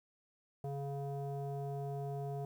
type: tone with low-pass filter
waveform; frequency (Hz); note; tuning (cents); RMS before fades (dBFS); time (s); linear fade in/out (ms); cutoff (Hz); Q
square; 140; C#3; +18; -40; 0.64-2.45; 2; 610; 5.6
effects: 11-bit